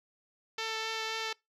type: tone with vibrato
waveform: 5% pulse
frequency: 444.2 Hz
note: A4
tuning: 16 cents sharp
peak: -21 dBFS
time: 0.58-1.33 s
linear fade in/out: 5 ms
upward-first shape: triangle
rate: 3.8 Hz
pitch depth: 11 cents each way
effects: noise-tail reverb RT60 0.2 s tail -24 dB re dry + low-pass 6000 Hz 12 dB/octave